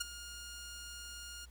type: tone with ADSR envelope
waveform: 10% pulse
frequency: 1419 Hz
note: F6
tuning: 27 cents sharp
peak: -24 dBFS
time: 0-1.46 s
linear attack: 11 ms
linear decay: 17 ms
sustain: -14 dB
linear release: 20 ms
effects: added 60 Hz sine -53 dBFS peak until 1.5 s + pink hiss -67 dBFS RMS until 1.5 s